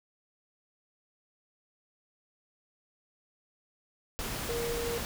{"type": "tone in noise", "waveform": "sine", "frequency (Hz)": 470, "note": "A#4", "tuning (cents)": 14, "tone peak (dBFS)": -32, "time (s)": [4.49, 4.98], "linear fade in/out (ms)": 0, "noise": "pink", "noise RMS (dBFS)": -36, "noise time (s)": [4.19, 5.05], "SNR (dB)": 1, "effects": []}